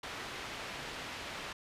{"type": "low-pass noise", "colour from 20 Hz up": "white", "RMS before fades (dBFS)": -43, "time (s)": [0.03, 1.53], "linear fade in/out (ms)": 5, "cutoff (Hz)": 2900, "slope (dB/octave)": 12, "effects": ["resampled to 32000 Hz"]}